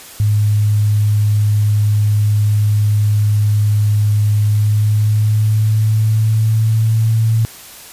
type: tone with pitch glide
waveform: sine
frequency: 104.8 to 112.32 Hz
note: G#2 to A2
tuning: +16 to +36 cents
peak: -10 dBFS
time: 0.2-7.45 s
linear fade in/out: 0 ms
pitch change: +120 cents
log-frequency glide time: 4.39-7.27 s
effects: white hiss -36 dBFS RMS until 7.92 s + resampled to 32000 Hz